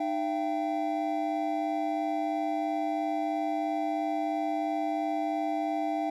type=tone cluster; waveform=triangle; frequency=306.1 / 677 / 780 Hz; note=D#4 / E5 / G5; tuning=-28 / +46 / -9 cents; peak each=-30 dBFS; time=0-6.1 s; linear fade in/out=5 ms; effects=none